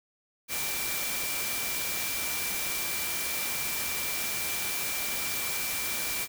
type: tone in noise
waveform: sine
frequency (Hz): 2349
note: D7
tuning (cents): 0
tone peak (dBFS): -37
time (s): 0.48-6.28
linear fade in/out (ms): 50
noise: white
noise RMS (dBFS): -32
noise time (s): 0.48-6.28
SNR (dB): -8
effects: none